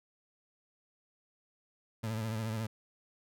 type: tone with vibrato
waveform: 30% pulse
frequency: 110.6 Hz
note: A2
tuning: 9 cents sharp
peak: -31 dBFS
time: 2.03-2.67 s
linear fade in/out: 10 ms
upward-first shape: triangle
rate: 14 Hz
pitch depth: 70 cents each way
effects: none